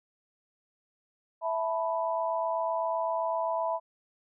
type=chord; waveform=sine; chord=E suspended fourth; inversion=none; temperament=equal; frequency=659.3 / 880 / 987.8 Hz; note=E5 / A5 / B5; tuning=0 / 0 / 0 cents; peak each=-30 / -35 / -31 dBFS; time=1.41-3.8 s; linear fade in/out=50 ms; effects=none